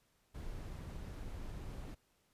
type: noise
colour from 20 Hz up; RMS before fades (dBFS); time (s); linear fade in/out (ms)
brown; -45; 0.34-1.95; 10
effects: pink hiss -75 dBFS RMS until 2.33 s + resampled to 32000 Hz